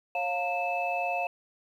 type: tone cluster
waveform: sine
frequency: 547 / 705 / 906 / 2622 Hz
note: C#5 / F5 / A#5 / E7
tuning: -23 / +16 / -50 / -10 cents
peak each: -35 / -29 / -37 / -32 dBFS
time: 0.15-1.27 s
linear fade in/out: 2 ms
effects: tanh soft clip ceiling -17 dBFS + 10-bit